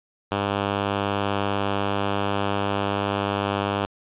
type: tone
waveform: 5% pulse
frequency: 100.3 Hz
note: G2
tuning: 40 cents sharp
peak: -11 dBFS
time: 0.31-3.86 s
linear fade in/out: 10 ms
effects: resampled to 8000 Hz + 8-bit